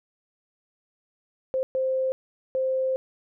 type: tone bursts at uneven times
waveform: sine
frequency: 523.3 Hz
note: C5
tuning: in tune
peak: -22 dBFS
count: 3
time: 1.54-1.63 / 1.75-2.12 / 2.55-2.96 s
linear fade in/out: 0 ms
effects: none